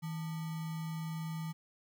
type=tone with sample-and-hold; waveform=sine; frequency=160.8 Hz; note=E3; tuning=43 cents flat; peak=-36 dBFS; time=0.02-1.53 s; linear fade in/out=20 ms; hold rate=1050 Hz; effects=none